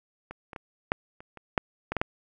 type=clicks; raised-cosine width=0.5 ms; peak=-24 / -26 / -22 / -8 / -30 / -29 / -7 / -15 / -12 / -9 dBFS; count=10; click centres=0.31 / 0.532 / 0.562 / 0.919 / 1.205 / 1.373 / 1.578 / 1.92 / 1.967 / 2.015 s; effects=none